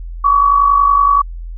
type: tone with amplitude modulation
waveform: sine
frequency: 1133 Hz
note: C#6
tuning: 37 cents sharp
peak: -5 dBFS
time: 0.24-1.22 s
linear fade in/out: 10 ms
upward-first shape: sine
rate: 50.7 Hz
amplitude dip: 60%
effects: added 42 Hz sine -24 dBFS peak until 1.57 s